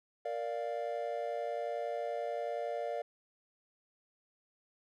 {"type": "chord", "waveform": "triangle", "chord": "Bb major", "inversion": "none", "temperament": "equal", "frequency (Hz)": [466.2, 587.3, 698.5], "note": ["Bb4", "D5", "F5"], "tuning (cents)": [0, 0, 0], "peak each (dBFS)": [-38, -36, -37], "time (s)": [0.25, 3.02], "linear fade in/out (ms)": 5, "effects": []}